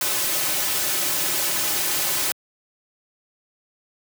white noise with comb filter, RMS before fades -23 dBFS, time 0.01-2.32 s, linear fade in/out 2 ms, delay 4.3 ms, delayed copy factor -0.75, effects high-pass 150 Hz 12 dB/octave

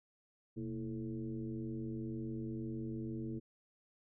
sine tone with frequency modulation, 227.2 Hz, A#3, 44 cents flat, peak -38 dBFS, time 0.56-3.4 s, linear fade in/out 20 ms, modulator 102 Hz, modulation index 1.4, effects none

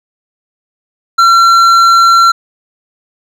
sine tone with hard clipping, 1360 Hz, F6, 46 cents flat, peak -5 dBFS, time 1.18-2.32 s, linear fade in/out 10 ms, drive 8 dB, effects none

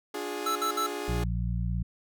sawtooth chord, D diminished, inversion none, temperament equal with one note detuned, 293.7 / 356.2 / 415.3 Hz, D4 / F4 / Ab4, 0 / +34 / 0 cents, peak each -35 / -34 / -31 dBFS, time 0.14-1.24 s, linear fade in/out 5 ms
square tone bursts, 1321 Hz, E6, 3 cents sharp, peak -27 dBFS, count 3, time 0.46-0.866 s, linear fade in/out 5 ms, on 96 ms, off 59 ms
harmonic tone, 58.27 Hz, A#1, in tune, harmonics 1 / 2 / 3, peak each -29 / -32 / -34 dBFS, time 1.08-1.83 s, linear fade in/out 5 ms
effects none

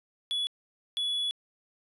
triangle tone bursts at uneven times, 3400 Hz, G#7, 40 cents sharp, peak -26 dBFS, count 2, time 0.31-0.47 / 0.97-1.31 s, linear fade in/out 0 ms, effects resampled to 32000 Hz

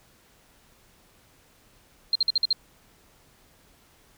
sine tone bursts, 4186 Hz, C8, in tune, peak -18 dBFS, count 6, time 2.13-2.529 s, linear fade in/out 2 ms, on 24 ms, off 51 ms, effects pink hiss -59 dBFS RMS until 4.17 s

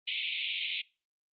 pink band-pass noise, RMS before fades -34 dBFS, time 0.07-0.82 s, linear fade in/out 10 ms, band 2200 to 3800 Hz, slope 96 dB/octave, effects noise-tail reverb RT60 0.3 s tail -22 dB re dry + Opus 24 kbps

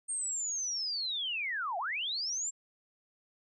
sine linear two-way sweep, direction down then up, 8730 to 659.3 to 7560 Hz, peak -32 dBFS, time 0.08-2.51 s, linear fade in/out 20 ms, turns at 1.78 s, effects none

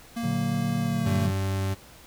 square tone with pitch glide, 232.4 to 225.9 Hz, A#3 to A3, -5 to +46 cents, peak -29 dBFS, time 0.16-1.27 s, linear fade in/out 10 ms, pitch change -49 cents, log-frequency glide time 0.8-1.1 s
triangle chord, Bb augmented, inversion none, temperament equal, 116.54 / 146.83 / 185 Hz, Bb2 / D3 / F#3, 0 / 0 / 0 cents, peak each -29 / -27 / -28 dBFS, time 0.23-1.31 s, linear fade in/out 10 ms
40% pulse tone, 96.6 Hz, G2, 25 cents flat, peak -24 dBFS, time 1.05-1.75 s, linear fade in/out 20 ms
effects pink hiss -50 dBFS RMS until 2.06 s

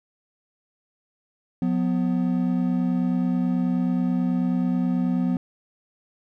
triangle tone pair together, 179.7 / 249 Hz, F3 / B3, +50 / +14 cents, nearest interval tritone, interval 564 cents, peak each -21 dBFS, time 1.62-5.37 s, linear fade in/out 2 ms, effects none

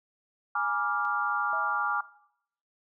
sine chord, G# diminished seventh, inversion none, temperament equal with one note detuned, 830.6 / 963 / 1174.7 / 1396.9 Hz, G#5 / B5 / D6 / F6, 0 / -44 / 0 / 0 cents, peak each -32 / -36 / -30 / -30 dBFS, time 0.55-2.01 s, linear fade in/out 5 ms
click, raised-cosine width 0.2 ms, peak -37 dBFS, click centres 1.051 s
sine tone with exponential decay, 650 Hz, E5, 24 cents flat, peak -36 dBFS, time 1.53-2.09 s, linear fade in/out 0 ms, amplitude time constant 120 ms
effects noise-tail reverb RT60 0.7 s tail -18 dB re dry

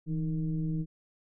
sine tone with frequency modulation, 160.8 Hz, E3, 43 cents flat, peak -28 dBFS, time 0.06-0.86 s, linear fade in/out 50 ms, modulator 151 Hz, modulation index 0.74, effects none

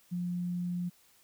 sine tone, 176.8 Hz, F3, 22 cents sharp, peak -31 dBFS, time 0.11-0.9 s, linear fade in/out 20 ms, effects white hiss -64 dBFS RMS until 1.23 s

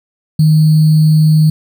sine tone with sample-and-hold, 155.56 Hz, D#3, in tune, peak -5 dBFS, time 0.39-1.5 s, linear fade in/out 5 ms, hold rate 4410 Hz, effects none

